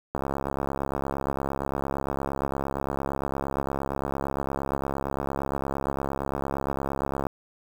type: click train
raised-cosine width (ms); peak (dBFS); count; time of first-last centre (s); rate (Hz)
1; -14; 490; 0.15-7.268; 68.7
effects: 7-bit